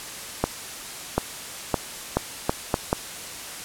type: accelerating click train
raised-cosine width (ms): 1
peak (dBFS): -5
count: 7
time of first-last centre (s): 0.44-2.929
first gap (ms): 740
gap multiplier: 0.76
effects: white hiss -36 dBFS RMS until 3.64 s + low-pass 11000 Hz 12 dB/octave